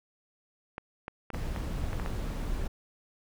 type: clicks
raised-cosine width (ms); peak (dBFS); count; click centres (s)
0.5; -22; 8; 0.781 / 1.081 / 1.303 / 1.346 / 1.562 / 1.931 / 1.998 / 2.061
type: noise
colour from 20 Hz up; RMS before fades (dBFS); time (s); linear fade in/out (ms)
brown; -33; 1.33-2.68; 10
effects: none